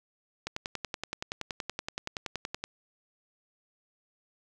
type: click train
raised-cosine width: 0.2 ms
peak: -16 dBFS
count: 24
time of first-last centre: 0.47-2.64 s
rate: 10.6 Hz
effects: none